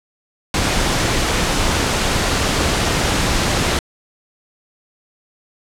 pink noise, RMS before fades -17 dBFS, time 0.54-3.79 s, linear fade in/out 2 ms, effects low-pass 8000 Hz 12 dB/octave

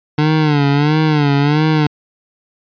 25% pulse tone with vibrato, 148.6 Hz, D3, 21 cents sharp, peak -7 dBFS, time 0.18-1.87 s, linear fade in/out 5 ms, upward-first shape sine, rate 1.5 Hz, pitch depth 94 cents each way, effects resampled to 11025 Hz

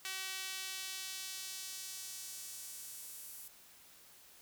sawtooth tone with high-pass filter sweep, 380 Hz, F#4, 46 cents sharp, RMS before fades -45 dBFS, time 0.05-3.48 s, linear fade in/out 0 ms, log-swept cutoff 2300 to 11000 Hz, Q 0.88, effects white hiss -60 dBFS RMS until 4.41 s

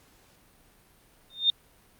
sine tone with exponential growth, 3643 Hz, A#7, 41 cents flat, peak -15 dBFS, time 1.3-1.5 s, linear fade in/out 1 ms, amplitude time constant 42 ms, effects pink hiss -60 dBFS RMS until 1.99 s + Opus 48 kbps

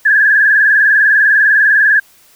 sine tone with vibrato, 1661.2 Hz, G#6, in tune, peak -6 dBFS, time 0.05-2 s, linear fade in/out 10 ms, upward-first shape sine, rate 20 Hz, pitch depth 86 cents each way, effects white hiss -47 dBFS RMS until 2.35 s

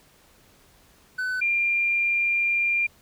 triangle / sine tone pair in turn, 1506 / 2391 Hz, F#6 / D7, +30 / +30 cents, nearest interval minor sixth, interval 800 cents, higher second, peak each -23 / -20 dBFS, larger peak second, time 1.18-1.41 / 1.41-2.87 s, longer second, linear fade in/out 10 ms, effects pink hiss -57 dBFS RMS until 3.01 s

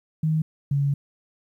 sine tone pair in turn, 157.2 / 140.96 Hz, D#3 / C#3, +18 / +29 cents, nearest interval major second, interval 189 cents, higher first, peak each -19 dBFS, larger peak neither, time 0.23-0.42 / 0.71-0.94 s, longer second, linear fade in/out 5 ms, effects 10-bit

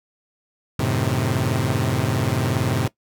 sawtooth chord, F# diminished seventh, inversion none, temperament equal, 92.5 / 110 / 130.81 / 155.56 Hz, F#2 / A2 / C3 / Eb3, 0 / 0 / 0 / 0 cents, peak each -23 / -20 / -19 / -24 dBFS, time 0.79-2.88 s, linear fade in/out 5 ms, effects noise-tail reverb RT60 0.1 s tail -19 dB re dry

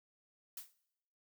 blue noise with exponential decay, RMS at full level -41 dBFS, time 0.57-0.74 s, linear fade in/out 5 ms, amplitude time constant 36 ms, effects noise-tail reverb RT60 0.8 s tail -20 dB re dry

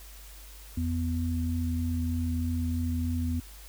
sine tone pair together, 83.6 / 247.6 Hz, E2 / B3, +25 / +5 cents, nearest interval octave + perfect fifth, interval 1880 cents, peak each -28 / -31 dBFS, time 0.77-3.4 s, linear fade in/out 5 ms, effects added 50 Hz sine -46 dBFS peak until 3.68 s + white hiss -51 dBFS RMS until 3.68 s

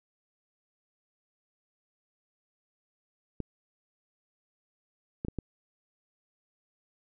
clicks, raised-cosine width 3 ms, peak -20 dBFS, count 4, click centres 3.403 / 5.249 / 5.284 / 5.387 s, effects none

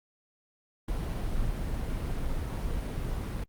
brown noise, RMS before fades -31 dBFS, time 0.88-3.44 s, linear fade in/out 5 ms, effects Opus 32 kbps

